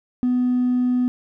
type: tone with hard clipping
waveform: sine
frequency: 248.9 Hz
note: B3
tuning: 14 cents sharp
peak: -17 dBFS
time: 0.23-1.08 s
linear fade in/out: 0 ms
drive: 1 dB
effects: none